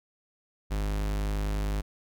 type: tone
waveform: 45% pulse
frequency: 51 Hz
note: G#1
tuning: 31 cents flat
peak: -27 dBFS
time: 0.7-1.82 s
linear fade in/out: 20 ms
effects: none